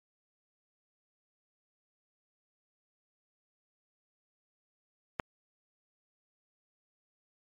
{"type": "click", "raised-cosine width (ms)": 0.5, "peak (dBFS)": -15, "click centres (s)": 5.198, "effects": ["MP3 64 kbps"]}